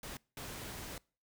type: noise bursts at uneven times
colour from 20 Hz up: pink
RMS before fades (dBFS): -45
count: 2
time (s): 0.03-0.17 / 0.37-0.98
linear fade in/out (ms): 2
effects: noise-tail reverb RT60 0.4 s tail -25 dB re dry